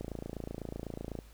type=click train; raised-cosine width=2 ms; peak=-25 dBFS; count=34; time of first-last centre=0.01-1.189 s; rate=28 Hz; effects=added 53 Hz sine -52 dBFS peak until 1.33 s + pink hiss -61 dBFS RMS until 1.33 s